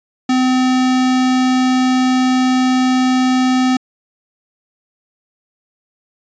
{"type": "tone", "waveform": "square", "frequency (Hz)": 256, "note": "C4", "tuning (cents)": -38, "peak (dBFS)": -12, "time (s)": [0.29, 3.77], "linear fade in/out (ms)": 5, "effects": ["resampled to 16000 Hz"]}